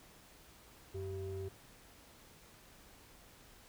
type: ring-modulated tone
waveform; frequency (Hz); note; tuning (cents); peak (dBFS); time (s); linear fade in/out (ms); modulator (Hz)
triangle; 146.8; D3; 0; -34; 0.94-1.49; 10; 240
effects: pink hiss -60 dBFS RMS until 3.68 s